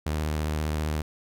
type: tone with vibrato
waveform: sawtooth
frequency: 76.7 Hz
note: D#2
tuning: 24 cents flat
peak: -22 dBFS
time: 0.06-1.02 s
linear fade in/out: 5 ms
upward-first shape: sine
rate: 15 Hz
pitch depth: 37 cents each way
effects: none